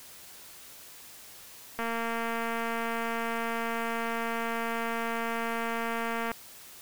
click train, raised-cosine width 0.5 ms, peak -18 dBFS, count 1042, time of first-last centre 1.79-6.316 s, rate 230 Hz, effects white hiss -49 dBFS RMS until 6.81 s

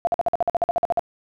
sine tone bursts, 689 Hz, F5, 24 cents flat, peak -16 dBFS, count 14, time 0.05-0.994 s, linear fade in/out 0 ms, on 21 ms, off 50 ms, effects none

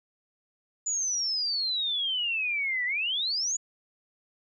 sine exponential two-way sweep, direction down then up, 7010 to 1927 to 7010 Hz, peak -26 dBFS, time 0.86-3.57 s, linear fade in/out 10 ms, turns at 2.85 s, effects none

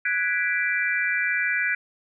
sine chord, G# half-diminished seventh, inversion third, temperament equal, 1480 / 1661.2 / 1975.5 / 2349 Hz, F#6 / G#6 / B6 / D7, 0 / 0 / 0 / 0 cents, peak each -27 dBFS, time 0.05-1.75 s, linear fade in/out 5 ms, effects none

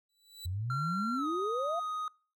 sawtooth tone with exponential growth, 3951 Hz, B7, in tune, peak -37 dBFS, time 0.09-0.46 s, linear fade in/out 5 ms, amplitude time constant 80 ms
sine exponential sweep, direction up, 83.6 to 714 Hz, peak -32 dBFS, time 0.45-1.8 s, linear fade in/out 10 ms
triangle tone with pitch glide, 1369 to 1248.1 Hz, F6 to D#6, -35 to +5 cents, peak -31 dBFS, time 0.7-2.08 s, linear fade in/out 2 ms, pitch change -160 cents, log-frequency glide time 1.15-1.27 s
effects noise-tail reverb RT60 0.4 s tail -26 dB re dry

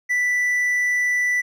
triangle tone, 1975.5 Hz, B6, in tune, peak -16 dBFS, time 0.09-1.42 s, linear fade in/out 20 ms, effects none

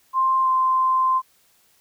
sine tone with pitch glide, 1051 to 1040.7 Hz, C6 to C6, +7 to -10 cents, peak -16 dBFS, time 0.13-1.22 s, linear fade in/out 50 ms, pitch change -17 cents, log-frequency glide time 0.42-0.48 s, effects white hiss -60 dBFS RMS until 1.8 s

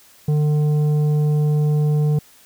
triangle tone with tanh clipping, 150 Hz, D3, 37 cents sharp, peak -16 dBFS, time 0.28-2.19 s, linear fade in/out 5 ms, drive 12 dB, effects white hiss -50 dBFS RMS until 2.45 s

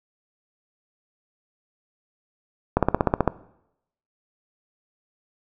slowing click train, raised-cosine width 1 ms, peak -3 dBFS, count 9, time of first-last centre 2.77-3.277 s, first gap 57 ms, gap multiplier 1.03, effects noise-tail reverb RT60 0.8 s tail -19 dB re dry

